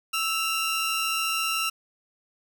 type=tone pair together; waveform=sawtooth; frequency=1318.5 / 2791 Hz; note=E6 / F7; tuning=0 / -2 cents; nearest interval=octave + minor second; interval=1298 cents; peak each=-24 / -24 dBFS; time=0.13-1.7 s; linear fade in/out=10 ms; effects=none